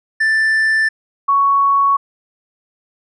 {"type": "tone pair in turn", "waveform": ["triangle", "sine"], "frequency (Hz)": [1768, 1113.8], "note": ["A6", "C#6"], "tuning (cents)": [8, 8], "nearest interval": "minor sixth", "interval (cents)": 800, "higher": "first", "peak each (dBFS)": -10, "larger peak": "neither", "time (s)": [[0.2, 0.89], [1.28, 1.97]], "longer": "neither", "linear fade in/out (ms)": 10, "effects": ["resampled to 22050 Hz"]}